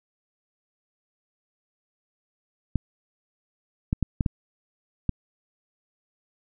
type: clicks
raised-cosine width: 5 ms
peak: -10 dBFS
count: 6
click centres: 2.757 / 3.929 / 4.027 / 4.208 / 4.262 / 5.093 s
effects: none